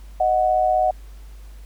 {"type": "tone pair together", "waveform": "sine", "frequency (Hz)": [622.2, 738], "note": ["D#5", "F#5"], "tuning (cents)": [0, -5], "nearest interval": "minor third", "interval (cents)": 295, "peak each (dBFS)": [-20, -17], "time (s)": [0.2, 0.91], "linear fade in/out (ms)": 5, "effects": ["added 50 Hz sine -37 dBFS peak until 1.65 s", "pink hiss -54 dBFS RMS until 1.65 s"]}